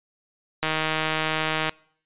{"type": "click train", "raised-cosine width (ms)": 0.3, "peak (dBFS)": -8, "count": 168, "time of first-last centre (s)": [0.63, 1.694], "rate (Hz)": 157, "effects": ["noise-tail reverb RT60 0.6 s tail -25 dB re dry", "resampled to 8000 Hz"]}